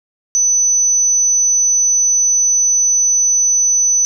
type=tone; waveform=sine; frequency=6000 Hz; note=F#8; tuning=23 cents sharp; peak=-10 dBFS; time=0.35-4.05 s; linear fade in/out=0 ms; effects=none